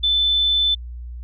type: tone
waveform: sine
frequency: 3520 Hz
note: A7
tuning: in tune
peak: -15 dBFS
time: 0.03-0.75 s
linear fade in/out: 10 ms
effects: added 60 Hz sine -30 dBFS peak until 1.23 s